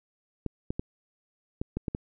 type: clicks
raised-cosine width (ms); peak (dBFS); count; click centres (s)
3; -17; 7; 0.463 / 0.705 / 0.795 / 1.615 / 1.77 / 1.882 / 1.949
effects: none